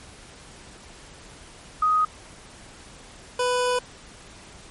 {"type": "tone pair in turn", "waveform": ["sine", "25% pulse"], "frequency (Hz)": [1251, 496.5], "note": ["D#6", "B4"], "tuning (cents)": [9, 9], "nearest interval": "octave + major third", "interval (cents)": 1600, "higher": "first", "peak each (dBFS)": -17, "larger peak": "neither", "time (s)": [[1.82, 2.05], [3.39, 3.79]], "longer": "second", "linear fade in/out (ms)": 5, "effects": ["pink hiss -46 dBFS RMS until 4.7 s", "MP3 48 kbps"]}